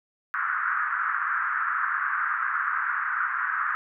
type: band-pass noise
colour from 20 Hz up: white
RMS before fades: -27 dBFS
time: 0.34-3.75 s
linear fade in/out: 0 ms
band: 1200 to 1600 Hz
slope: 48 dB/octave
effects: none